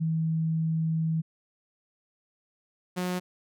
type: tone pair in turn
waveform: sine / sawtooth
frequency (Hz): 161.1 / 180.83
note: E3 / F#3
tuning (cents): -39 / -39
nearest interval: major second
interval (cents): 200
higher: second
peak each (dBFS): -24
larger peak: neither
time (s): 0-1.22 / 2.96-3.2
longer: first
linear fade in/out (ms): 20
effects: none